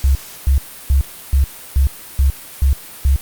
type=tone bursts; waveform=sine; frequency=68 Hz; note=C#2; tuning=33 cents flat; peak=-9 dBFS; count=8; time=0.04-3.16 s; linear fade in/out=0 ms; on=110 ms; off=320 ms; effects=white hiss -35 dBFS RMS until 3.21 s + Opus 48 kbps